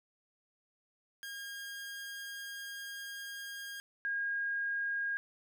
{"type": "tone pair in turn", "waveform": ["sawtooth", "sine"], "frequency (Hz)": [1621, 1627], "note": ["G#6", "G#6"], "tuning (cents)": [-42, -36], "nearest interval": "unison", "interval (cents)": 6, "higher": "second", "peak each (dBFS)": [-38, -32], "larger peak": "second", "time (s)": [[1.23, 3.8], [4.05, 5.17]], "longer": "first", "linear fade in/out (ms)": 0, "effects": []}